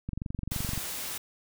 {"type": "click train", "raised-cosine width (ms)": 5, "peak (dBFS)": -21, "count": 17, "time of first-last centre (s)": [0.09, 0.777], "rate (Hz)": 23.3}
{"type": "noise", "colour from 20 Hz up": "white", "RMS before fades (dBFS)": -36, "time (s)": [0.51, 1.18], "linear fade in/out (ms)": 5}
{"effects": []}